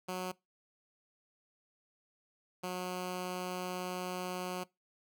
10% pulse tone pair in turn, 183.5 / 181.81 Hz, F#3 / F#3, -14 / -30 cents, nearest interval unison, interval 16 cents, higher first, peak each -28 dBFS, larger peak neither, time 0.08-0.32 / 2.63-4.64 s, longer second, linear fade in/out 10 ms, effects noise-tail reverb RT60 0.2 s tail -22 dB re dry

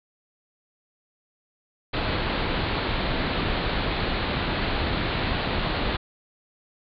pink low-pass noise, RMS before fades -26 dBFS, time 1.93-5.97 s, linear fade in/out 10 ms, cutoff 4400 Hz, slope 96 dB/octave, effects none

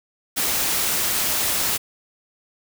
white noise, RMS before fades -22 dBFS, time 0.36-1.78 s, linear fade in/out 20 ms, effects none

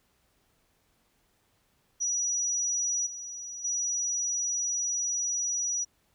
sine tone with level steps, 5840 Hz, F#8, 24 cents flat, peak -26 / -37 / -27 dBFS, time 2-5.85 s, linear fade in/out 20 ms, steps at 3.06 / 3.64 s, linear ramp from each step 10 ms, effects pink hiss -70 dBFS RMS until 6.14 s

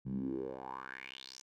10% pulse tone with band-pass filter sweep, 65.41 Hz, C2, in tune, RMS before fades -42 dBFS, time 0.05-1.42 s, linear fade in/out 20 ms, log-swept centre 150 to 6400 Hz, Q 5.4, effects none

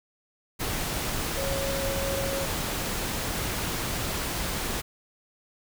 sine tone in noise, 548 Hz, C#5, 20 cents flat, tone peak -30 dBFS, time 1.37-2.46 s, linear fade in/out 20 ms, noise pink, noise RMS -30 dBFS, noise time 0.59-4.82 s, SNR -3 dB, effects none

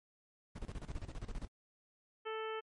brown noise with tremolo, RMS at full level -41 dBFS, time 0.55-1.48 s, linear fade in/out 10 ms, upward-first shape square, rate 15 Hz, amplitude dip 80%
harmonic tone, 440 Hz, A4, in tune, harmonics 1 / 2 / 3 / 4 / 5 / 6 / 7, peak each -40 / -47 / -45 / -51 / -53 / -53 / -52 dBFS, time 2.25-2.61 s, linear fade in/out 20 ms
effects MP3 48 kbps

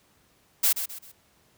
blue noise with echo, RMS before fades -21 dBFS, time 0.63-0.73 s, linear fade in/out 10 ms, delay 130 ms, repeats 3, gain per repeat -9 dB, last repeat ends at 1.12 s, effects pink hiss -63 dBFS RMS until 1.57 s + high-pass 60 Hz 12 dB/octave

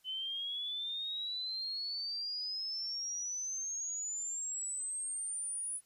sine exponential sweep, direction up, 3026 to 9956 Hz, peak -36 dBFS, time 0.04-5.81 s, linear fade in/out 50 ms, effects white hiss -71 dBFS RMS until 5.85 s + resampled to 32000 Hz

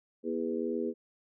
harmonic tone with a mistuned harmonic, 82.1 Hz, E2, 6 cents flat, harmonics 3 / 4 / 5 / 6, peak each -35 / -36 / -34 / -38 dBFS, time 0.23-0.94 s, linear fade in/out 50 ms, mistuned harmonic 3, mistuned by -38 cents, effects none

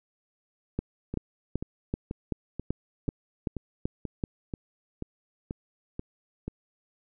two click trains, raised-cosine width 3 ms, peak -15 / -20 dBFS, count 10 / 12, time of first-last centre 0.79-4.238 / 1.14-6.48 s, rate 2.61 / 2.06 Hz, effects none

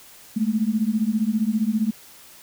sine beating tone pair, 210 / 225 Hz, G#3 / A3, +19 / +39 cents, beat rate 15 Hz, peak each -22 dBFS, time 0.36-1.91 s, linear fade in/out 10 ms, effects white hiss -47 dBFS RMS until 2.42 s

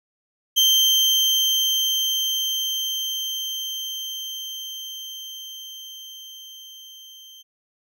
35% pulse tone with level ramp, 3136 Hz, G7, in tune, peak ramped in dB -12 to -41 dBFS, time 0.56-7.43 s, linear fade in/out 20 ms, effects none

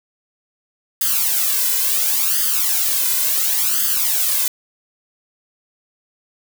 blue noise with flanger, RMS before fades -18 dBFS, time 1.01-4.48 s, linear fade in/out 2 ms, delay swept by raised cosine 0.62 to 2.02 ms, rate 0.71 Hz, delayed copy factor +0.95, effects none

